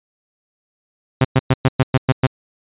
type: tone bursts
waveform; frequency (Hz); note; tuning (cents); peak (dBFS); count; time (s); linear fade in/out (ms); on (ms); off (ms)
sawtooth; 130.81; C3; 0; -6; 8; 1.21-2.268; 5; 36; 110
effects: resampled to 8000 Hz